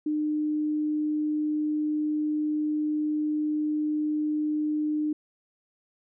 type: tone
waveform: sine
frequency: 303 Hz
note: D#4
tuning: 46 cents flat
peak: -24 dBFS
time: 0.06-5.13 s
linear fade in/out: 5 ms
effects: none